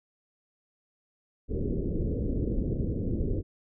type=low-pass noise; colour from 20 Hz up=pink; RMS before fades=-29 dBFS; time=1.48-3.43 s; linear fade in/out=50 ms; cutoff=480 Hz; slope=48 dB/octave; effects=none